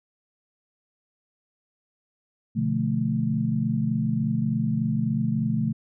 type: chord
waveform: sine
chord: B half-diminished seventh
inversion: none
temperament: equal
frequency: 123.47 / 146.83 / 174.61 / 220 Hz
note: B2 / D3 / F3 / A3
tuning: 0 / 0 / 0 / 0 cents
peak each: -28 / -28 / -30 / -25 dBFS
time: 2.55-5.73 s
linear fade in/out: 20 ms
effects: none